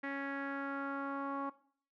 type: tone with low-pass filter sweep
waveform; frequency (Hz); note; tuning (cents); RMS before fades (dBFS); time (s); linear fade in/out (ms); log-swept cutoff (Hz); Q
sawtooth; 277.2; C#4; 0; -39; 0.03-1.5; 10; 1900 to 1100; 4.7
effects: noise-tail reverb RT60 0.5 s tail -17 dB re dry